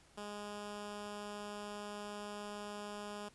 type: tone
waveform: 10% pulse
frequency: 206.7 Hz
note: G#3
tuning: 8 cents flat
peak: -35 dBFS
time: 0.17-3.29 s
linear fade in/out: 10 ms
effects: pink hiss -65 dBFS RMS until 3.34 s + resampled to 24000 Hz